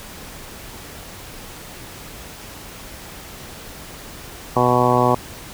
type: harmonic tone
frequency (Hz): 123.47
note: B2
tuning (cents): 0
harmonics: 1 / 2 / 3 / 4 / 5 / 6 / 7 / 8 / 9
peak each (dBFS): -22 / -22 / -22 / -22 / -22 / -22 / -22 / -22 / -22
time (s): 4.56-5.15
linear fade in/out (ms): 5
effects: pink hiss -37 dBFS RMS until 5.53 s